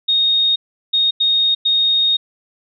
sine tone bursts at uneven times, 3717 Hz, A#7, 6 cents flat, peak -12 dBFS, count 4, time 0.08-0.56 / 0.93-1.11 / 1.2-1.55 / 1.65-2.17 s, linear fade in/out 10 ms, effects none

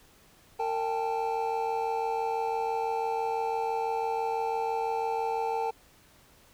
triangle tone cluster, 456.8 / 790 / 876 Hz, A#4 / G5 / A5, -35 / +13 / -8 cents, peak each -30 dBFS, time 0.59-5.71 s, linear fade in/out 10 ms, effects pink hiss -59 dBFS RMS until 6.53 s

